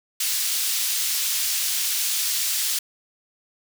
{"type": "high-pass noise", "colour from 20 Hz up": "pink", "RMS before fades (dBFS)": -24, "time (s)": [0.2, 2.79], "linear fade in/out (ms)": 5, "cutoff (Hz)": 3900, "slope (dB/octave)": 12, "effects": []}